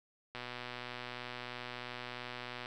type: click train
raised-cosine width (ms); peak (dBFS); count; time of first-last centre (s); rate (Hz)
0.3; -26; 285; 0.35-2.659; 123
effects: none